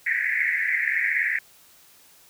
white band-pass noise, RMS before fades -24 dBFS, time 0.06-1.39 s, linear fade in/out 5 ms, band 1700 to 2200 Hz, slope 96 dB/octave, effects white hiss -54 dBFS RMS until 2.29 s

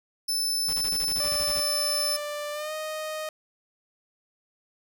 sawtooth tone, 5274 Hz, E8, in tune, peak -22 dBFS, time 0.28-2.17 s, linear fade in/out 10 ms
pink noise bursts, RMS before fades -38 dBFS, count 12, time 0.68-1.602 s, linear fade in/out 5 ms, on 53 ms, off 26 ms
sawtooth tone with pitch glide, 590 to 621.1 Hz, D5 to D#5, +8 to -3 cents, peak -27 dBFS, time 1.2-3.29 s, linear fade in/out 2 ms, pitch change +89 cents, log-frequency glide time 2.52-2.73 s
effects none

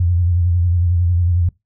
sine tone with vibrato, 87.31 Hz, F2, in tune, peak -12 dBFS, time 0-1.49 s, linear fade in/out 5 ms, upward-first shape sine, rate 11 Hz, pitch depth 60 cents each way, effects noise-tail reverb RT60 0.2 s tail -23 dB re dry

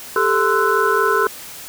sine tone cluster, 397.5 / 441.8 / 1031 / 1322 / 1487 Hz, G4 / A4 / C6 / E6 / F#6, +24 / +7 / -26 / +5 / +8 cents, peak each -20 dBFS, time 0.16-1.27 s, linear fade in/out 2 ms, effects white hiss -35 dBFS RMS until 1.68 s

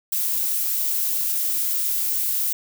violet noise, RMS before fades -23 dBFS, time 0.12-2.53 s, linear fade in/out 5 ms, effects none

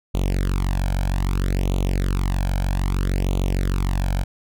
sawtooth tone with flanger, 46.53 Hz, F#1, 10 cents sharp, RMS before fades -21 dBFS, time 0.14-4.24 s, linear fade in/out 10 ms, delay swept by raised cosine 0.29 to 1.29 ms, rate 0.62 Hz, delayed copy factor +0.95, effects none

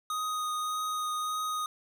square tone with vibrato, 1244.5 Hz, D#6, in tune, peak -31 dBFS, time 0.1-1.66 s, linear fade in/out 2 ms, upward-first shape triangle, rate 1.7 Hz, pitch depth 12 cents each way, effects none

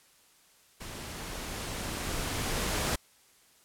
pink noise with level ramp, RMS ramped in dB -42 to -29 dBFS, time 0.8-2.96 s, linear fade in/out 10 ms, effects white hiss -62 dBFS RMS until 3.64 s + low-pass 12000 Hz 12 dB/octave

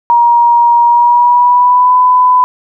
sine tone with pitch glide, 947 to 1001 Hz, A#5 to B5, +27 to +23 cents, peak -4 dBFS, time 0.1-2.44 s, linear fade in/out 0 ms, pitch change +96 cents, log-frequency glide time 0.84-1.95 s, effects none

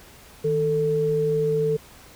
sine tone pair together, 156.46 / 443.3 Hz, D#3 / A4, +10 / +13 cents, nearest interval octave + tritone, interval 1803 cents, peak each -26 / -20 dBFS, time 0.44-1.77 s, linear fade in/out 10 ms, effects pink hiss -48 dBFS RMS until 2.15 s

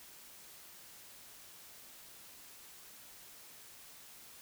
silence, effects white hiss -55 dBFS RMS until 4.41 s

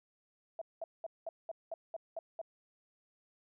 sine tone bursts, 659.3 Hz, E5, in tune, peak -37 dBFS, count 9, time 0.59-2.415 s, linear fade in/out 2 ms, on 25 ms, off 200 ms, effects none

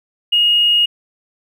triangle tone with tanh clipping, 2868 Hz, F7, 45 cents sharp, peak -10 dBFS, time 0.32-0.86 s, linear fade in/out 10 ms, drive 3 dB, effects none

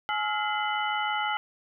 sine tone cluster, 844 / 1297 / 1403 / 2047 / 2985 Hz, G#5 / E6 / F6 / C7 / F#7, +28 / -28 / +8 / -38 / +15 cents, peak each -29 / -35 / -32 / -34 / -35 dBFS, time 0.09-1.37 s, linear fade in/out 0 ms, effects none

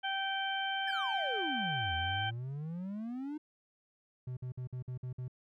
harmonic tone, 778 Hz, G5, 13 cents flat, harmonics 1 / 2 / 3 / 4, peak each -36 / -37 / -45 / -38 dBFS, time 0.03-2.31 s, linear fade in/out 20 ms
triangle exponential two-way sweep, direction down then up, 1791 to 80.5 to 310.2 Hz, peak -35 dBFS, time 0.87-3.38 s, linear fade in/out 10 ms, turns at 1.94 s
triangle tone bursts, 126.3 Hz, B2, 39 cents sharp, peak -35 dBFS, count 7, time 4.27-5.281 s, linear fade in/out 5 ms, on 99 ms, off 53 ms
effects none

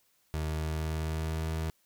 30% pulse tone with pitch glide, 77.78 to 80.11 Hz, D#2 to E2, 0 to -49 cents, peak -28 dBFS, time 0.34-1.7 s, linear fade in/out 0 ms, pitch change +51 cents, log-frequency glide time 0.45-1.53 s, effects white hiss -70 dBFS RMS until 1.85 s

